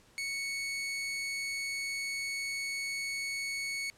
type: tone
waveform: sawtooth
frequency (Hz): 2217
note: C#7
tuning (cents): 0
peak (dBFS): -30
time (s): 0.18-3.9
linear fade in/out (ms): 0
effects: pink hiss -62 dBFS RMS until 3.97 s + low-pass 10000 Hz 12 dB/octave